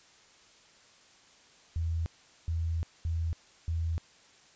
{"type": "tone bursts at uneven times", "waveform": "sine", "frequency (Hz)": 82.41, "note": "E2", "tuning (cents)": 0, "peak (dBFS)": -28, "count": 4, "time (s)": [[1.76, 2.06], [2.48, 2.83], [3.05, 3.33], [3.68, 3.98]], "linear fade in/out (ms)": 0, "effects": ["white hiss -59 dBFS RMS until 4.55 s", "resampled to 16000 Hz"]}